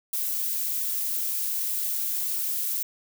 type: noise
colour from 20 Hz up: violet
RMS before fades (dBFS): -28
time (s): 0.13-2.83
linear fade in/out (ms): 5
effects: none